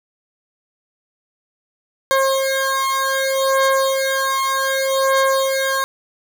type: beating tone pair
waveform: 20% pulse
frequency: 536 / 536.65 Hz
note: C5 / C5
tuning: +42 / +44 cents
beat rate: 0.65 Hz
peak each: -14 dBFS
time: 2.11-5.84 s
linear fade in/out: 0 ms
effects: none